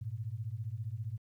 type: beating tone pair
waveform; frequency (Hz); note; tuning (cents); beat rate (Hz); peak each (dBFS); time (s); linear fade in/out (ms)
sine; 103.2 / 118.2; G#2 / A#2; -10 / +24; 15; -39 / -39; 0.01-1.18; 10
effects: 12-bit